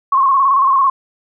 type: tone with vibrato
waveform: sine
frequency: 1084 Hz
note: C#6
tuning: 39 cents flat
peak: -9 dBFS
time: 0.12-0.9 s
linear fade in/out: 5 ms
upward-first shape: square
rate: 18 Hz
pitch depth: 52 cents each way
effects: none